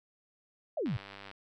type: exponential sweep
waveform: sine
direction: down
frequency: 698.5 to 98 Hz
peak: -30 dBFS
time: 0.77-0.97 s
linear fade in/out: 5 ms
type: click train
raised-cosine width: 0.3 ms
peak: -30 dBFS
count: 46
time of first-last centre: 0.86-1.314 s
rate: 99.2 Hz
effects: none